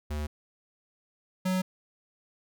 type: tone pair in turn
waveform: square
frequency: 74.8 / 185.46 Hz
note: D2 / F#3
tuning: +32 / +4 cents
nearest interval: octave + major third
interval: 1572 cents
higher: second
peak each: -31 / -26 dBFS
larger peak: second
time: 0.1-0.27 / 1.45-1.62 s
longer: neither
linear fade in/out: 10 ms
effects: none